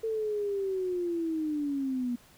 sine linear sweep, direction down, 450.1 to 238.4 Hz, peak -28 dBFS, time 0.03-2.16 s, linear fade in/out 10 ms, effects pink hiss -58 dBFS RMS until 2.37 s

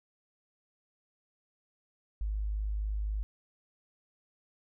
sine tone, 51.91 Hz, G#1, in tune, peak -30 dBFS, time 2.21-3.23 s, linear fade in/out 0 ms, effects none

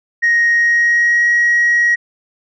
sine tone with pitch glide, 1873 to 1899.1 Hz, A#6 to A#6, +8 to +32 cents, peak -8 dBFS, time 0.22-1.96 s, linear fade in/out 20 ms, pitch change +24 cents, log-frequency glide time 0.51-1.28 s, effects tanh soft clip ceiling -7 dBFS

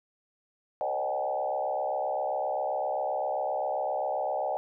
sine tone with frequency modulation, 683 Hz, F5, 39 cents flat, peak -27 dBFS, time 0.81-4.57 s, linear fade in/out 0 ms, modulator 67.6 Hz, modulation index 2.3, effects none

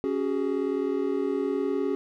triangle chord, C# suspended fourth, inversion none, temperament equal with one note detuned, 277.2 / 375.8 / 415.3 Hz, C#4 / F#4 / G#4, 0 / +27 / 0 cents, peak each -27 dBFS, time 0.04-1.95 s, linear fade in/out 0 ms, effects none

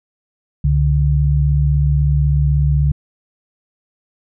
sine tone pair together, 68.1 / 144.3 Hz, C#2 / D3, -30 / -30 cents, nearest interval octave + minor second, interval 1300 cents, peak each -14 dBFS, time 0.64-2.92 s, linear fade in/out 5 ms, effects none

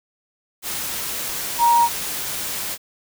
sine tone in noise, 942 Hz, A#5, 18 cents sharp, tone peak -12 dBFS, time 1.58-1.89 s, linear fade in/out 50 ms, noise white, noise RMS -27 dBFS, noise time 0.62-2.78 s, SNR +12 dB, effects none

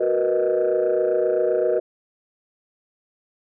sine chord, B major seventh, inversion second, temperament equal, 370 / 466.2 / 493.9 / 622.3 Hz, F#4 / A#4 / B4 / D#5, 0 / 0 / 0 / 0 cents, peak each -22 dBFS, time 0-1.8 s, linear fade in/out 10 ms, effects tanh soft clip ceiling -12 dBFS

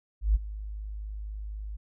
sine tone with ADSR envelope, 52 Hz, G#1, 3 cents sharp, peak -17 dBFS, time 0.21-1.77 s, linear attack 140 ms, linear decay 22 ms, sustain -17 dB, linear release 15 ms, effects none

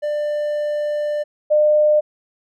triangle / sine tone pair in turn, 594 / 603 Hz, D5 / D5, +20 / +46 cents, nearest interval unison, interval 26 cents, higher second, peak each -17 / -11 dBFS, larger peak second, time 0.02-1.24 / 1.5-2.01 s, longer first, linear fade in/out 20 ms, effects none

